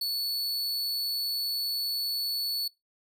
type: tone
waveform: 45% pulse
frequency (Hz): 4435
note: C#8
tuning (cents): 0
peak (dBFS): -27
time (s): 0.01-2.68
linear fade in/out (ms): 5
effects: noise-tail reverb RT60 0.2 s tail -23 dB re dry